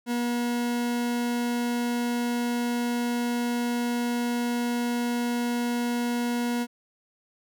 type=tone; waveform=40% pulse; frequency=240 Hz; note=B3; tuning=49 cents flat; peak=-24 dBFS; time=0.06-6.67 s; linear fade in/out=50 ms; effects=none